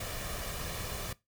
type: noise with comb filter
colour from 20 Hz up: pink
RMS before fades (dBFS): -38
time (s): 0-1.13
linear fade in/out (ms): 5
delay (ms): 1.7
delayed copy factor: +0.5
effects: noise-tail reverb RT60 0.2 s tail -20 dB re dry